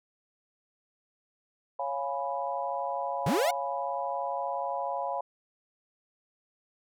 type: chord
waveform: sine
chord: C# dominant seventh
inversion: none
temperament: equal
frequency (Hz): 554.4 / 698.5 / 830.6 / 987.8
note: C#5 / E#5 / G#5 / B5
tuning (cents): 0 / 0 / 0 / 0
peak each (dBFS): -35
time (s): 1.79-5.21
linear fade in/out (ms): 5
type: linear sweep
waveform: 45% pulse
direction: up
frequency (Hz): 110 to 753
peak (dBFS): -25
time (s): 3.26-3.51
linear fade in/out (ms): 5
effects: none